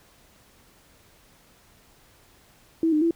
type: tone with pitch steps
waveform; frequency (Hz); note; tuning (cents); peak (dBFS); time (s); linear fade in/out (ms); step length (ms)
sine; 326.1 / 304.5 / 334.2; E4 / D#4 / E4; -19 / -37 / +24; -18; 2.83-3.109; 2; 93
effects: pink hiss -57 dBFS RMS until 3.15 s